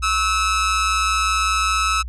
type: tone with amplitude modulation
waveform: sawtooth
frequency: 1298 Hz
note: E6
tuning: 27 cents flat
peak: -11 dBFS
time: 0.02-2.03 s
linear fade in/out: 20 ms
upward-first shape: sine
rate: 195 Hz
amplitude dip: 55%
effects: added 60 Hz sine -27 dBFS peak until 2.08 s + resampled to 22050 Hz

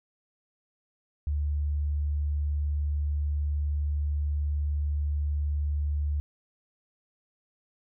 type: tone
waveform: sine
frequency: 73.42 Hz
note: D2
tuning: in tune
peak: -25 dBFS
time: 1.27-6.2 s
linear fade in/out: 0 ms
effects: none

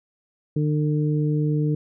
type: harmonic tone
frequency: 150.5 Hz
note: D3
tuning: 43 cents sharp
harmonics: 1 / 2 / 3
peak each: -20 / -26 / -30 dBFS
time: 0.56-1.75 s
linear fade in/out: 5 ms
effects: none

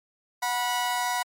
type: tone pair together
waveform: sawtooth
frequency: 732 / 975.5 Hz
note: F#5 / B5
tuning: -19 / -22 cents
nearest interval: perfect fourth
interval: 497 cents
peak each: -25 / -23 dBFS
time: 0.42-1.23 s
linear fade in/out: 10 ms
effects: MP3 64 kbps

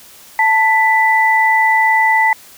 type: tone pair together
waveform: sine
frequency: 884 / 1984.5 Hz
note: A5 / B6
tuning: +8 / +8 cents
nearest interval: octave + major second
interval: 1400 cents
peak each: -12 dBFS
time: 0.39-2.33 s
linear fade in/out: 2 ms
effects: white hiss -41 dBFS RMS until 2.57 s

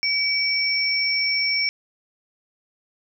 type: tone pair together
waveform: sine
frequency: 2286 / 5437 Hz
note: D7 / F8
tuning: -47 / -47 cents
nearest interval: octave + minor third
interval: 1500 cents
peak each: -22 dBFS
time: 0.03-1.69 s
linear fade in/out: 0 ms
effects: none

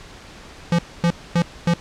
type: tone bursts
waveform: square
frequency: 171.1 Hz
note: F3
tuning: 35 cents flat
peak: -15 dBFS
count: 4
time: 0.72-1.738 s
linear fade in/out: 2 ms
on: 67 ms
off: 250 ms
effects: pink hiss -41 dBFS RMS until 1.8 s + low-pass 6000 Hz 12 dB/octave

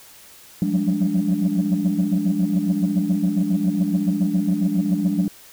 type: tone cluster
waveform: sine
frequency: 176.7 / 183.9 / 191.1 / 206.4 / 292 Hz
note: F3 / F#3 / G3 / G#3 / D4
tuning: +21 / -10 / -44 / -10 / -10 cents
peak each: -23 dBFS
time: 0.62-5.28 s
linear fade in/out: 2 ms
effects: tanh soft clip ceiling -11 dBFS + white hiss -46 dBFS RMS until 5.52 s

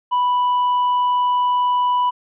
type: tone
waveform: triangle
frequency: 987.8 Hz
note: B5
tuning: in tune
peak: -13 dBFS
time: 0.11-2.11 s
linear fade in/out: 20 ms
effects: resampled to 8000 Hz

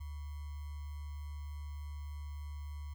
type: tone with sample-and-hold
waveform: sine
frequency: 73.3 Hz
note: D2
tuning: 3 cents flat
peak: -40 dBFS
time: 0-2.94 s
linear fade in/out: 10 ms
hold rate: 1050 Hz
effects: none

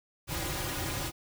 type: noise with comb filter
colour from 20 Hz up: pink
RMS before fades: -34 dBFS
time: 0.27-1.12 s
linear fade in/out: 50 ms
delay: 4.5 ms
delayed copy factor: -1
effects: none

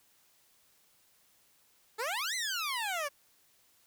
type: exponential two-way sweep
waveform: 15% pulse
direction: up then down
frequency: 415.3 to 2087 to 551 Hz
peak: -26 dBFS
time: 1.98-3.09 s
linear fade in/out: 20 ms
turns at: 2.35 s
effects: white hiss -67 dBFS RMS until 3.86 s

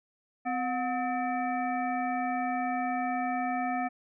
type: harmonic tone with a mistuned harmonic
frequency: 256 Hz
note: C4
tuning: 38 cents flat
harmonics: 1 / 3 / 5 / 7 / 9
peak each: -33 / -30 / -39 / -40 / -41 dBFS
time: 0.45-3.89 s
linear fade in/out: 20 ms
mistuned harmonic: 3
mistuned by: -94 cents
effects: none

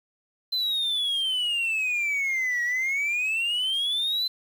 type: exponential two-way sweep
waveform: sine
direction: down then up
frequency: 4080 to 1903 to 4080 Hz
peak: -21 dBFS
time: 0.52-4.28 s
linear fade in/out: 10 ms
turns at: 2.63 s
effects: tanh soft clip ceiling -22 dBFS + 8-bit

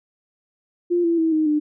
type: tone with pitch steps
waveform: sine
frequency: 349.2 / 336.3 / 323.9 / 312 / 300.5 Hz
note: F4 / E4 / E4 / D#4 / D4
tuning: 0 / +35 / -30 / +5 / +40 cents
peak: -16 dBFS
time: 0.9-1.6 s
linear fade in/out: 20 ms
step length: 140 ms
effects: none

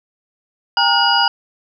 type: tone cluster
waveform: sine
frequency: 804 / 923 / 1434 / 2902 / 4880 Hz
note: G5 / A#5 / F6 / F#7 / D#8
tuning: +44 / -17 / +45 / -34 / -34 cents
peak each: -18 dBFS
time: 0.77-1.28 s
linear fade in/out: 2 ms
effects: none

